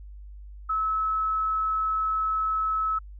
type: tone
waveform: sine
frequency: 1297 Hz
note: E6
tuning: 28 cents flat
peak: -23 dBFS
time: 0.69-2.99 s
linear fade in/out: 10 ms
effects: added 50 Hz sine -40 dBFS peak until 3.19 s